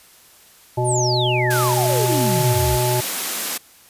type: harmonic tone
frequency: 123.47 Hz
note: B2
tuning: in tune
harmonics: 1 / 3 / 5 / 7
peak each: -20 / -23 / -25 / -24 dBFS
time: 0.77-3.01 s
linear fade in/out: 10 ms
type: exponential sweep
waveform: sine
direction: down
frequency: 9850 to 55 Hz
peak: -21 dBFS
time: 0.84-2.79 s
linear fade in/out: 50 ms
type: high-pass noise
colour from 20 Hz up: white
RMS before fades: -24 dBFS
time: 1.5-3.58 s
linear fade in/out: 10 ms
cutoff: 170 Hz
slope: 96 dB/octave
effects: white hiss -49 dBFS RMS until 3.89 s + resampled to 32000 Hz